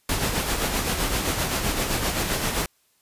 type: noise with tremolo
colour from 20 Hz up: pink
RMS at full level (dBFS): -23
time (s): 0.09-2.66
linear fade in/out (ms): 2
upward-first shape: sine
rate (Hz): 7.7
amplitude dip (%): 45
effects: white hiss -65 dBFS RMS until 3.01 s + resampled to 32000 Hz